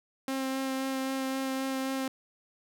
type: tone with vibrato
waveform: sawtooth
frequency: 265.8 Hz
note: C4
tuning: 27 cents sharp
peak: -26 dBFS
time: 0.28-2.08 s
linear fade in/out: 2 ms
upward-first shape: sine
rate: 3.8 Hz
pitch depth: 11 cents each way
effects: none